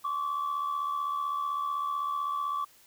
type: tone pair together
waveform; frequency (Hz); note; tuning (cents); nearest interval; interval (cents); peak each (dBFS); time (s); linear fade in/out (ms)
sine; 1073 / 1148.8; C6 / D6; +43 / -39; minor second; 118; -34 / -28; 0.04-2.65; 10
effects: tanh soft clip ceiling -25 dBFS + white hiss -59 dBFS RMS until 2.86 s